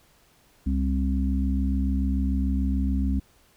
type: harmonic tone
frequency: 66.9 Hz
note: C2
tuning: 39 cents sharp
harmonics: 1 / 3 / 4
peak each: -23 / -28 / -29 dBFS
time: 0.66-3.2 s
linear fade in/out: 10 ms
effects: pink hiss -60 dBFS RMS until 3.56 s